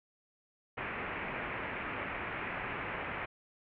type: low-pass noise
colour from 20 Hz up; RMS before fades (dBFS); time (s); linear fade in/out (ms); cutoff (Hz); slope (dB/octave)
white; -39; 0.77-3.26; 10; 2500; 48
effects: none